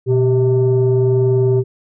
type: tone pair together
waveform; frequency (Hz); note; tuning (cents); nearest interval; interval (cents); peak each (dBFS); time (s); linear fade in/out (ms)
sine; 122.46 / 388.8; B2 / G4; -14 / -14; octave + minor sixth; 2000; -12; 0.06-1.64; 50
effects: tanh soft clip ceiling -7 dBFS